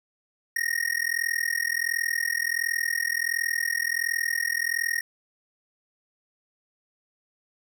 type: tone with amplitude modulation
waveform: square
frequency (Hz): 1864.7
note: A#6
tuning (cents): 0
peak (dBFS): -21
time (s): 0.56-5.01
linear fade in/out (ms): 5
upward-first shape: sine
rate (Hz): 41.4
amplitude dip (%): 100
effects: none